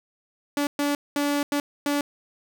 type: tone bursts at uneven times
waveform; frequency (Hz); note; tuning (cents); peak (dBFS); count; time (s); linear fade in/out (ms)
sawtooth; 288.1; D4; -33; -18; 5; 0.57-0.67 / 0.79-0.95 / 1.16-1.43 / 1.52-1.6 / 1.86-2.01; 2
effects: 8-bit